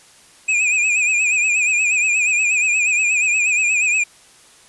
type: tone with vibrato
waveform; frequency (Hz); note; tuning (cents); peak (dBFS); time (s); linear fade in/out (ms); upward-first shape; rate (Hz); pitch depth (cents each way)
square; 2489; D#7; 0; -15; 0.48-4.04; 10; sine; 8.4; 73
effects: white hiss -48 dBFS RMS until 4.68 s + resampled to 24000 Hz